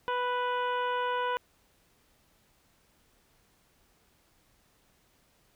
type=harmonic tone; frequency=493.9 Hz; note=B4; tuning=in tune; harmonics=1 / 2 / 3 / 4 / 5 / 6 / 7; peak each=-33 / -30 / -36 / -47 / -46 / -43 / -52 dBFS; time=0.08-1.37 s; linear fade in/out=0 ms; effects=pink hiss -67 dBFS RMS until 5.55 s